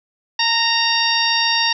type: harmonic tone with a mistuned harmonic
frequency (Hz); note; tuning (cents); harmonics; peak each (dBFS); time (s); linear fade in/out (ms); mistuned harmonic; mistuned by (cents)
927; A#5; -10; 1 / 2 / 3 / 4 / 5 / 6; -22 / -22 / -22 / -22 / -22 / -22; 0.39-1.73; 5; 1; -18
effects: none